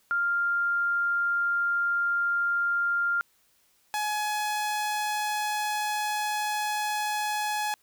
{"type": "tone pair in turn", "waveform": ["sine", "sawtooth"], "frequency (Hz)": [1396.9, 843.2], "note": ["F6", "G#5"], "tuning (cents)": [0, 26], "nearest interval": "major sixth", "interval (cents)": 874, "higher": "first", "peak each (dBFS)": -23, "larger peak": "neither", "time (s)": [[0.11, 3.21], [3.94, 7.74]], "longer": "second", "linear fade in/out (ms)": 0, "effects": ["white hiss -66 dBFS RMS until 7.82 s"]}